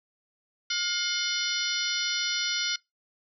harmonic tone with a mistuned harmonic, 711 Hz, F5, 31 cents sharp, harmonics 2 / 3 / 4 / 5 / 6 / 7 / 8, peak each -34 / -34 / -34 / -34 / -34 / -34 / -34 dBFS, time 0.7-2.76 s, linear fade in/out 5 ms, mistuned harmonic 4, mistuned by +88 cents, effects noise-tail reverb RT60 0.2 s tail -25 dB re dry

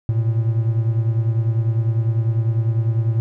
triangle beating tone pair, 111.8 / 121.8 Hz, A2 / B2, +28 / -24 cents, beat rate 10 Hz, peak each -15 / -21 dBFS, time 0.09-3.2 s, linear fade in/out 0 ms, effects none

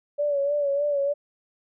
sine tone with vibrato, 572 Hz, D5, 46 cents flat, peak -21 dBFS, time 0.18-1.14 s, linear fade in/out 20 ms, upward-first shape sine, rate 3.3 Hz, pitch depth 50 cents each way, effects none

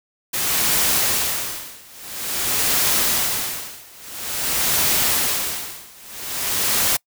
white noise with tremolo, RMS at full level -18 dBFS, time 0.33-6.97 s, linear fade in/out 10 ms, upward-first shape sine, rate 0.49 Hz, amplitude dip 95%, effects noise-tail reverb RT60 0.1 s tail -25 dB re dry

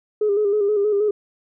sine tone with vibrato, 412.8 Hz, G#4, 10 cents flat, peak -15 dBFS, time 0.21-1.11 s, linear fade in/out 5 ms, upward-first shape square, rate 6.3 Hz, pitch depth 46 cents each way, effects tanh soft clip ceiling -11 dBFS

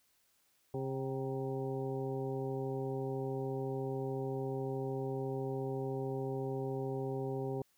harmonic tone with a mistuned harmonic, 133.8 Hz, C3, 39 cents sharp, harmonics 1 / 2 / 3 / 4 / 6 / 7, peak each -39 / -43 / -38 / -45 / -47 / -54 dBFS, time 0.74-7.62 s, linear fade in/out 2 ms, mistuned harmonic 6, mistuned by -54 cents, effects white hiss -73 dBFS RMS until 7.77 s

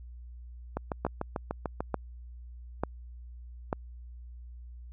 two click trains, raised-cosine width 1 ms, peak -14 / -17 dBFS, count 4 / 8, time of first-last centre 1.05-3.729 / 0.77-1.806 s, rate 1.12 / 6.76 Hz, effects added 60 Hz sine -43 dBFS peak until 4.92 s

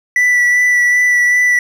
triangle tone with vibrato, 1967 Hz, B6, 7 cents flat, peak -7 dBFS, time 0.16-1.59 s, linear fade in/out 2 ms, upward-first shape sine, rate 2.6 Hz, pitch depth 14 cents each way, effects none

